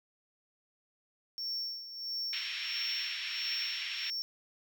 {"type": "tone with tremolo", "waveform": "triangle", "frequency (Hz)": 5460, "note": "F8", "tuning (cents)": -40, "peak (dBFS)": -32, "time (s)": [1.38, 4.22], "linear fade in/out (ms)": 0, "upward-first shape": "sine", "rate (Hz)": 1.5, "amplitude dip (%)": 70}
{"type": "band-pass noise", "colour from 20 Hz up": "pink", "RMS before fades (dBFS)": -39, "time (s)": [2.33, 4.1], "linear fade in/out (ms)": 0, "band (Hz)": [2200, 3800], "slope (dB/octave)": 24}
{"effects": []}